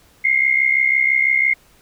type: tone pair together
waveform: sine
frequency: 2093 / 2159 Hz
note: C7 / C#7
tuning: 0 / -46 cents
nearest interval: minor second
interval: 54 cents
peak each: -16 dBFS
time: 0.24-1.54 s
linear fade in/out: 10 ms
effects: pink hiss -53 dBFS RMS until 1.81 s